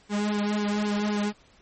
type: tone with flanger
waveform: sawtooth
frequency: 207.7 Hz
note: G#3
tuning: in tune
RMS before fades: -26 dBFS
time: 0.09-1.33 s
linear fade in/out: 50 ms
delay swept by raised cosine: 1.5 to 3.2 ms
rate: 3.8 Hz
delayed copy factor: -0.9
effects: pink hiss -58 dBFS RMS until 1.61 s + MP3 32 kbps